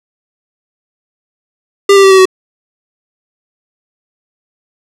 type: tone with pitch steps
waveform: square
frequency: 398.7 / 392.8 / 386.9 / 381.1 / 375.5 Hz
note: G4 / G4 / G4 / G4 / F#4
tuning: +29 / +4 / -23 / -49 / +26 cents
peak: -3 dBFS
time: 1.89-2.255 s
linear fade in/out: 5 ms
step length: 73 ms
effects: low-pass 9000 Hz 12 dB/octave